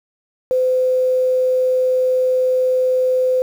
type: tone with quantisation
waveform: sine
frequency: 511 Hz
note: C5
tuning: 41 cents flat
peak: -13 dBFS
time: 0.51-3.42 s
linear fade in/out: 0 ms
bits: 7
effects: none